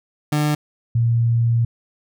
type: tone pair in turn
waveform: 30% pulse / sine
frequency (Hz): 149.6 / 116.76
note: D3 / A#2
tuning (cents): +32 / +3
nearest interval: major third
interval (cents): 429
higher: first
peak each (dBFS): -14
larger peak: neither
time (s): 0.32-0.55 / 0.95-1.65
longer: second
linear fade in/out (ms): 5
effects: none